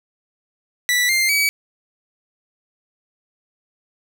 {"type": "tone with pitch steps", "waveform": "sawtooth", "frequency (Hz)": [1965, 2101, 2278], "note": ["B6", "C7", "C#7"], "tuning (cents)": [-9, 7, 47], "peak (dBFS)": -12, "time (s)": [0.89, 1.49], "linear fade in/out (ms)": 0, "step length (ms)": 200, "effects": []}